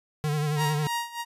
square tone with vibrato, 149.6 Hz, D3, 32 cents sharp, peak -25 dBFS, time 0.24-0.87 s, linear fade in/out 0 ms, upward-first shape sine, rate 11 Hz, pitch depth 47 cents each way
sawtooth tone with tremolo, 941 Hz, A#5, 16 cents sharp, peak -22 dBFS, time 0.56-1.25 s, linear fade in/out 50 ms, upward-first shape sine, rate 3.2 Hz, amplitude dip 85%
effects resampled to 32000 Hz

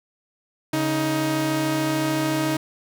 sawtooth tone pair together, 140.22 / 314.1 Hz, C#3 / D#4, +20 / +16 cents, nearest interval octave + major second, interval 1396 cents, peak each -23 / -18 dBFS, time 0.73-2.57 s, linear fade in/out 5 ms, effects none

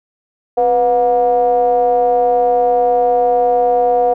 triangle ring-modulated tone, 114.6 Hz, A#2, 29 cents flat, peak -5 dBFS, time 0.57-4.14 s, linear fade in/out 10 ms, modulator 608 Hz, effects none

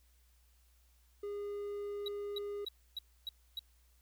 triangle tone, 408.5 Hz, G#4, 29 cents flat, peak -36 dBFS, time 1.23-2.65 s, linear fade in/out 5 ms
triangle tone bursts, 3876 Hz, B7, 33 cents flat, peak -36 dBFS, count 6, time 2.06-3.592 s, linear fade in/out 2 ms, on 22 ms, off 280 ms
effects added 60 Hz sine -65 dBFS peak until 4.01 s + white hiss -73 dBFS RMS until 4.01 s

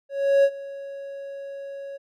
triangle tone with ADSR envelope, 554.4 Hz, C#5, in tune, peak -11 dBFS, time 0.09-1.98 s, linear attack 350 ms, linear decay 58 ms, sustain -20 dB, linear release 21 ms, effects none

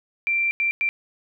sine tone bursts at uneven times, 2357 Hz, D7, 6 cents sharp, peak -19 dBFS, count 3, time 0.27-0.51 / 0.6-0.71 / 0.81-0.89 s, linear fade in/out 0 ms, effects none

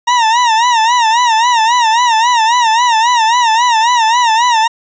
40% pulse tone with vibrato, 932 Hz, A#5, 1 cent flat, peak -7 dBFS, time 0.07-4.68 s, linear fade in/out 10 ms, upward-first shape sine, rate 3.7 Hz, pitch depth 110 cents each way, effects resampled to 16000 Hz + 8-bit

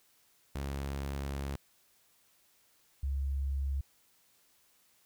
sawtooth / sine tone pair in turn, 69.3 / 68.58 Hz, C#2 / C#2, 0 / -18 cents, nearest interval unison, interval 18 cents, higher first, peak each -31 / -30 dBFS, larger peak second, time 0.55-1.56 / 3.03-3.81 s, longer first, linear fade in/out 5 ms, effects white hiss -68 dBFS RMS until 5.05 s

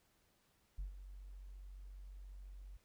sine tone with ADSR envelope, 47.19 Hz, F#1, 35 cents sharp, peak -36 dBFS, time 0.78-2.77 s, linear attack 12 ms, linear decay 120 ms, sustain -13 dB, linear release 6 ms, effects tanh soft clip ceiling -38 dBFS + pink hiss -75 dBFS RMS until 2.84 s

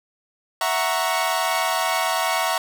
sawtooth chord, F# dominant seventh, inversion third, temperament equal, 659.3 / 740 / 932.3 / 1108.7 Hz, E5 / F#5 / A#5 / C#6, 0 / 0 / 0 / 0 cents, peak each -22 dBFS, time 0.61-2.58 s, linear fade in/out 2 ms, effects none

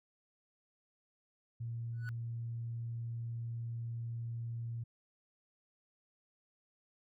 sine tone, 116.54 Hz, A#2, in tune, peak -37 dBFS, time 1.6-4.84 s, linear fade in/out 10 ms
triangle tone with exponential growth, 1480 Hz, F#6, in tune, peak -38 dBFS, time 1.93-2.09 s, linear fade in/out 0 ms, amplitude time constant 34 ms
effects tanh soft clip ceiling -30 dBFS

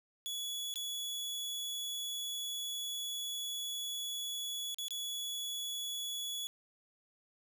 sawtooth tone with dropouts, 3393 Hz, G#7, 36 cents sharp, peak -34 dBFS, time 0.26-6.47 s, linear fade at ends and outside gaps 0 ms, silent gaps 0.74-0.758 / 4.745-4.785 / 4.883-4.907 s, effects none

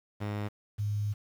sawtooth / sine tone pair in turn, 103.83 / 103.83 Hz, G#2 / G#2, 0 / 0 cents, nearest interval unison, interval 0 cents, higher neither, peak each -28 dBFS, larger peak neither, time 0.2-0.49 / 0.78-1.14 s, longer second, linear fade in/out 20 ms, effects low-pass 3000 Hz 12 dB/octave + 9-bit

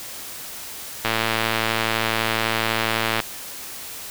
click train, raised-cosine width 0.3 ms, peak -4 dBFS, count 242, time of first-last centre 1.05-3.202 s, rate 112 Hz, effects white hiss -35 dBFS RMS until 4.1 s

